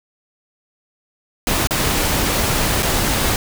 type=noise with dropouts; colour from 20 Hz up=pink; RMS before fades=-18 dBFS; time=1.47-3.36 s; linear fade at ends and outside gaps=1 ms; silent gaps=1.672-1.708 / 2.824-2.829 s; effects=none